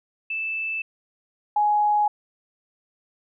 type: tone pair in turn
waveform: sine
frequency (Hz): 2637 / 835.9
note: E7 / G#5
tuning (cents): 0 / +11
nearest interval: octave + minor sixth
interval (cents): 1989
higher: first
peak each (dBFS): -25 / -17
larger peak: second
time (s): 0.3-0.82 / 1.56-2.08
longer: neither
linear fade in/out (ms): 5
effects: none